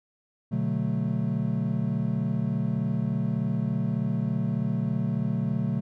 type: chord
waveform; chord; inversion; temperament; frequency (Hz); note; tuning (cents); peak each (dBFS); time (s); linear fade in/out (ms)
triangle; B minor seventh; none; equal; 123.47 / 146.83 / 185 / 220; B2 / D3 / F#3 / A3; 0 / 0 / 0 / 0; -28; 0.51-5.81; 20
effects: none